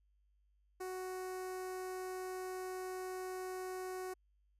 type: tone with notch filter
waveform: sawtooth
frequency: 370.9 Hz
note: F#4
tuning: 4 cents sharp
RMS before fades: -43 dBFS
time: 0.8-4.14 s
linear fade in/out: 10 ms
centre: 3300 Hz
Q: 0.8
effects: added 50 Hz sine -70 dBFS peak until 4.59 s + resampled to 32000 Hz

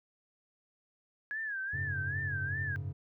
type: tone with vibrato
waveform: sine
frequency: 1661.2 Hz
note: G#6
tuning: in tune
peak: -34 dBFS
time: 1.31-2.76 s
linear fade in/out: 0 ms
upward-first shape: sine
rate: 2.5 Hz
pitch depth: 130 cents each way
type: chord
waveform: triangle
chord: F# suspended second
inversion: none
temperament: equal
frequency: 92.5 / 103.83 / 138.59 Hz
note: F#2 / G#2 / C#3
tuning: 0 / 0 / 0 cents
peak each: -37 / -39 / -38 dBFS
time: 1.73-2.93 s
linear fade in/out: 10 ms
effects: none

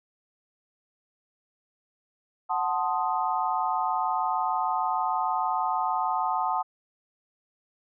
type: chord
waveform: sine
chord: F# diminished seventh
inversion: none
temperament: equal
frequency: 740 / 880 / 1046.5 / 1244.5 Hz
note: F#5 / A5 / C6 / Eb6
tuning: 0 / 0 / 0 / 0 cents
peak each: -29 / -28 / -31 / -31 dBFS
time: 2.49-6.63 s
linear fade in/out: 20 ms
effects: none

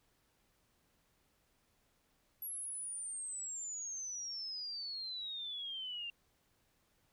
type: exponential sweep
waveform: sine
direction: down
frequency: 11510 to 2762 Hz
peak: -40 dBFS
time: 2.42-6.1 s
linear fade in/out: 2 ms
effects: pink hiss -75 dBFS RMS until 7.12 s

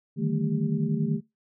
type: tone cluster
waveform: sine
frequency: 149.4 / 159.8 / 195.4 / 223.6 / 397.5 Hz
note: D3 / D#3 / G3 / A3 / G4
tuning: +30 / +47 / -5 / +28 / +24 cents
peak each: -29 / -28 / -33 / -28 / -37 dBFS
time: 0.16-1.21 s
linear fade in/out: 50 ms
effects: noise-tail reverb RT60 0.2 s tail -21 dB re dry

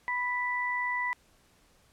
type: tone pair together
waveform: sine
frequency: 987.8 / 1975.6 Hz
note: B5 / B6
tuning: 0 / 0 cents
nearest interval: octave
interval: 1200 cents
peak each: -32 / -30 dBFS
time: 0.08-1.13 s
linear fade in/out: 0 ms
effects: pink hiss -64 dBFS RMS until 1.92 s + low-pass 12000 Hz 12 dB/octave

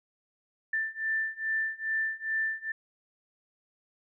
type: beating tone pair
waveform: sine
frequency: 1773 / 1775.4 Hz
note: A6 / A6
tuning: +13 / +15 cents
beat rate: 2.4 Hz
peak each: -32 / -31 dBFS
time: 0.73-2.72 s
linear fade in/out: 5 ms
effects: none

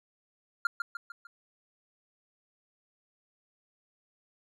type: tone with echo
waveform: triangle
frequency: 1396.9 Hz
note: F6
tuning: in tune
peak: -21 dBFS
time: 0.65-0.67 s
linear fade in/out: 2 ms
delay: 150 ms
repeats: 4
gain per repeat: -6 dB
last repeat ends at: 1.27 s
effects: none

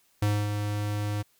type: tone with ADSR envelope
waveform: square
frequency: 103.9 Hz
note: G#2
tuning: 1 cent sharp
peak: -22 dBFS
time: 0.22-1.23 s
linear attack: 5 ms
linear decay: 250 ms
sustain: -6 dB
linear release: 19 ms
effects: white hiss -66 dBFS RMS until 1.39 s

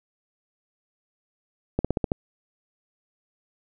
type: slowing click train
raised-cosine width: 2 ms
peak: -9 dBFS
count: 6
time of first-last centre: 1.79-2.119 s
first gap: 56 ms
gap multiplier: 1.08
effects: none

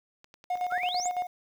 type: clicks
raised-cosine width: 0.2 ms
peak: -33 dBFS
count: 9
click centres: 0.244 / 0.341 / 0.441 / 0.573 / 0.643 / 0.714 / 0.786 / 0.83 / 0.863 s
type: tone with tremolo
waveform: triangle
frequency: 722 Hz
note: F#5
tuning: 43 cents flat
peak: -24 dBFS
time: 0.5-1.27 s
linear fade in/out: 5 ms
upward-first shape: square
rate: 9 Hz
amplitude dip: 60%
type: exponential sweep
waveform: sine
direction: up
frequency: 1277 to 8090 Hz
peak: -31 dBFS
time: 0.7-1.09 s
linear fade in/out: 20 ms
effects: 9-bit

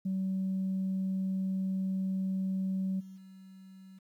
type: tone with level steps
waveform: sine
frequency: 190 Hz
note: F#3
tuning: 46 cents sharp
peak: -28 / -45 / -49 dBFS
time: 0.05-3.99 s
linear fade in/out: 10 ms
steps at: 2.99 / 3.16 s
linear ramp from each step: 20 ms
effects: tanh soft clip ceiling -26 dBFS + 11-bit

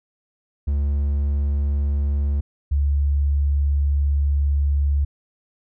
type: tone pair in turn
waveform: triangle / sine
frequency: 71.2 / 71.2 Hz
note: C#2 / C#2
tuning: +47 / +47 cents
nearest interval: unison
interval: 0 cents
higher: neither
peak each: -16 dBFS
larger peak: neither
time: 0.67-2.41 / 2.71-5.05 s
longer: second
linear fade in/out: 10 ms
effects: none

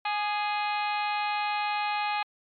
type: harmonic tone with a mistuned harmonic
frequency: 416.8 Hz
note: G#4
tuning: 6 cents sharp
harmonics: 2 / 3 / 4 / 5 / 6 / 7 / 8 / 9 / 10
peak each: -28 / -35 / -39 / -39 / -34 / -44 / -43 / -46 / -42 dBFS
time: 0.05-2.23 s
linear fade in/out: 5 ms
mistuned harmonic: 3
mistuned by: -33 cents
effects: MP3 64 kbps

